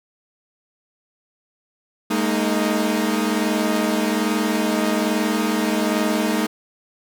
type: chord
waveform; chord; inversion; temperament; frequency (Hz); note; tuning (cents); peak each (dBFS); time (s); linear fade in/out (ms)
sawtooth; Ab suspended second; none; equal with one note detuned; 207.7 / 228.9 / 311.1; Ab3 / Bb3 / Eb4; 0 / -31 / 0; -19; 2.1-6.47; 10
effects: none